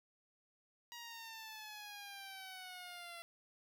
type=exponential sweep; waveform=10% pulse; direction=down; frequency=955 to 679 Hz; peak=-40 dBFS; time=0.92-3.22 s; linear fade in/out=0 ms; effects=none